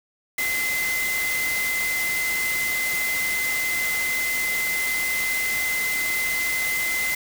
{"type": "tone in noise", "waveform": "sine", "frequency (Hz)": 2053, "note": "C7", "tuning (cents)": -33, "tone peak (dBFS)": -23, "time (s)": [0.38, 7.15], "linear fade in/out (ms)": 5, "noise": "white", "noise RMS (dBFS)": -29, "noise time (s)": [0.38, 7.15], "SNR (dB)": 3, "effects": []}